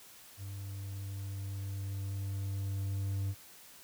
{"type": "tone with level ramp", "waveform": "triangle", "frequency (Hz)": 98, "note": "G2", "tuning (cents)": 0, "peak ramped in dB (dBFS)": [-38, -29], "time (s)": [0.37, 3.35], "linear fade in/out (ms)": 50, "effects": ["white hiss -55 dBFS RMS until 3.83 s"]}